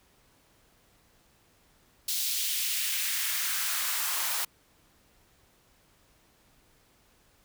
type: noise with high-pass filter sweep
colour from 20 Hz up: white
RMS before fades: -30 dBFS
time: 2.08-4.45 s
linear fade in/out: 5 ms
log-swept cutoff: 3900 to 810 Hz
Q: 1.4
effects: pink hiss -64 dBFS RMS until 7.44 s